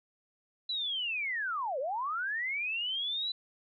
sine linear two-way sweep, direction down then up, 4010 to 493.9 to 4010 Hz, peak -31 dBFS, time 0.69-3.32 s, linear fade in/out 5 ms, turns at 1.79 s, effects none

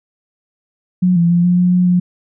sine tone with pitch steps, 181.5 / 170.3 / 173.4 / 177.8 / 179.2 / 180.2 / 178.7 Hz, F#3 / F3 / F3 / F3 / F3 / F#3 / F3, -33 / -43 / -12 / +31 / +45 / -45 / +40 cents, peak -9 dBFS, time 1.02-2 s, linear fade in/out 10 ms, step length 140 ms, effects none

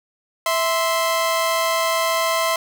sawtooth tone pair together, 656.4 / 1042 Hz, E5 / C6, -8 / -7 cents, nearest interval minor sixth, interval 801 cents, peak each -17 dBFS, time 0.46-2.56 s, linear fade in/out 2 ms, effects none

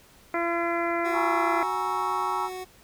harmonic tone, 340.1 Hz, F4, 46 cents flat, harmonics 1 / 2 / 3 / 4 / 5 / 6 / 7, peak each -29 / -29 / -33 / -32 / -38 / -33 / -40 dBFS, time 0.34-1.63 s, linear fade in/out 2 ms
25% pulse tone, 370 Hz, F#4, in tune, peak -30 dBFS, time 1.04-2.65 s, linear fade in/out 20 ms
sine chord, A# half-diminished seventh, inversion third, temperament equal with one note detuned, 830.6 / 945.3 / 1108.7 / 1318.5 Hz, G#5 / A#5 / C#6 / E6, 0 / +24 / 0 / 0 cents, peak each -31 / -31 / -30 / -32 dBFS, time 1.12-2.5 s, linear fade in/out 50 ms
effects pink hiss -55 dBFS RMS until 2.83 s

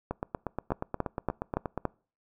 two click trains, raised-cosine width 1 ms, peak -17 / -13 dBFS, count 15 / 5, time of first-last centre 0.11-1.777 / 0.72-1.853 s, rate 8.4 / 3.53 Hz, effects noise-tail reverb RT60 0.4 s tail -25 dB re dry

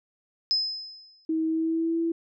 sine tone with exponential decay, 5100 Hz, D#8, 42 cents sharp, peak -19 dBFS, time 0.51-1.25 s, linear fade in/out 0 ms, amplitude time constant 160 ms
sine tone with pitch glide, 320 to 332.2 Hz, D#4 to E4, +49 to +13 cents, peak -23 dBFS, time 1.29-2.12 s, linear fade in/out 5 ms, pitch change +64 cents, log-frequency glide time 1.47-2 s
effects none

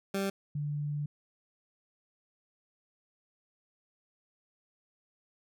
20% pulse / sine tone pair in turn, 196 / 146.83 Hz, G3 / D3, 0 / 0 cents, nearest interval perfect fourth, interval 500 cents, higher first, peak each -25 / -31 dBFS, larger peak first, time 0.14-0.3 / 0.55-1.06 s, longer second, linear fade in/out 5 ms, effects none

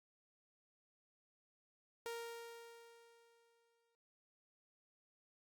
sawtooth tone with exponential decay, 465.5 Hz, A#4, 2 cents flat, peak -38 dBFS, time 2.06-3.95 s, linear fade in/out 0 ms, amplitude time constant 410 ms, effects Opus 48 kbps

